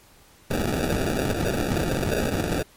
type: noise with sample-and-hold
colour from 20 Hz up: violet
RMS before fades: -24 dBFS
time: 0.5-2.63 s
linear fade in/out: 10 ms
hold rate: 1050 Hz
effects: pink hiss -54 dBFS RMS until 2.76 s + MP3 64 kbps